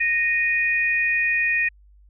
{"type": "tone pair together", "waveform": "sine", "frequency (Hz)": [1860, 2467], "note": ["A#6", "D#7"], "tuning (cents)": [-4, -15], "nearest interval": "perfect fourth", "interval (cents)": 489, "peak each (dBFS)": -21, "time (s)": [0, 1.69], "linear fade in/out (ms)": 10, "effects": ["added 50 Hz sine -49 dBFS peak until 2.09 s"]}